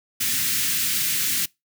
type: band-stop noise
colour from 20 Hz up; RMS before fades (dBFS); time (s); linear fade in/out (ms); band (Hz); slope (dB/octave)
white; -23; 0.2-1.46; 10; 280 to 1600; 24
effects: noise-tail reverb RT60 0.2 s tail -24 dB re dry + high-pass 100 Hz 12 dB/octave